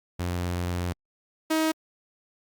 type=tone pair in turn; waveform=sawtooth; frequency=88.3 / 316.9 Hz; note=F2 / D#4; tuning=+20 / +32 cents; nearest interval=octave + minor seventh; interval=2212 cents; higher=second; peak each=-23 / -18 dBFS; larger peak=second; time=0.19-0.93 / 1.5-1.72 s; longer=first; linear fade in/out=10 ms; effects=Opus 48 kbps